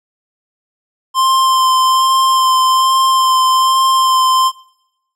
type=tone with vibrato; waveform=square; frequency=1046.5 Hz; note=C6; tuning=in tune; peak=-10 dBFS; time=1.14-4.52 s; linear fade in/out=50 ms; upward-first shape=sine; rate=1.2 Hz; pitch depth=13 cents each way; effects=noise-tail reverb RT60 0.9 s tail -24 dB re dry + low-pass 11000 Hz 12 dB/octave